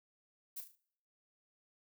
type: noise with echo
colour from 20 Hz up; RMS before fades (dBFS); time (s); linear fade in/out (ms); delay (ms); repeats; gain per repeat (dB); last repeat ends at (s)
violet; -43; 0.56-0.61; 10; 37; 4; -7; 0.758
effects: noise-tail reverb RT60 0.7 s tail -24 dB re dry